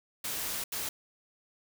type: noise bursts at uneven times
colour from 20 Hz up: white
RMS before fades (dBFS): -35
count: 2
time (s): 0.24-0.64 / 0.72-0.89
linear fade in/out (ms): 5
effects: none